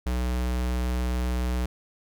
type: tone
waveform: square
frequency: 61.74 Hz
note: B1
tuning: in tune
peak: -25 dBFS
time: 0.06-1.66 s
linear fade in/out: 5 ms
effects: none